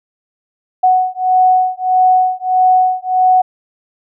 sine beating tone pair, 740 / 741.6 Hz, F#5 / F#5, 0 / +4 cents, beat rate 1.6 Hz, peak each -12 dBFS, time 0.83-3.42 s, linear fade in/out 10 ms, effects none

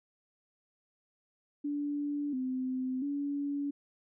sine tone with pitch steps, 290 / 257.6 / 284.8 Hz, D4 / C4 / C#4, -22 / -27 / +47 cents, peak -31 dBFS, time 1.64-3.71 s, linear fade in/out 10 ms, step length 690 ms, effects none

